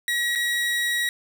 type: tone with dropouts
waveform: 30% pulse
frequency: 1911 Hz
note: A#6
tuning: 43 cents sharp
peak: -19 dBFS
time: 0.08-1.09 s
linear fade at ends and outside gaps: 1 ms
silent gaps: 0.352-0.357 s
effects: none